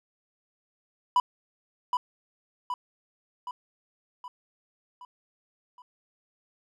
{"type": "tone with echo", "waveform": "triangle", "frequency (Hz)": 989, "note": "B5", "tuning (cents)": 2, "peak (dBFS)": -16, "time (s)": [1.16, 1.2], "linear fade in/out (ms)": 2, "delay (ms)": 770, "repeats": 6, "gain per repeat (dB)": -5, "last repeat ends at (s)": 5.82, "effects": []}